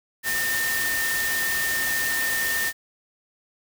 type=tone in noise; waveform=sine; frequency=1816 Hz; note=A#6; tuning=46 cents flat; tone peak=-24 dBFS; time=0.23-2.73 s; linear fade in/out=50 ms; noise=white; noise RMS=-28 dBFS; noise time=0.23-2.73 s; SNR=+1 dB; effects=none